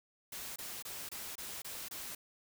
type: noise bursts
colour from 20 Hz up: white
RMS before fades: -44 dBFS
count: 7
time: 0.32-2.15 s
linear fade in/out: 5 ms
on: 240 ms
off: 25 ms
effects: none